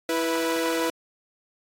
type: tone pair together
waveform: sawtooth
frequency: 329.6 / 491.4 Hz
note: E4 / B4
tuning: 0 / -9 cents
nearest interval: perfect fifth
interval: 691 cents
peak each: -22 / -22 dBFS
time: 0.09-0.9 s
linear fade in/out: 2 ms
effects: AAC 64 kbps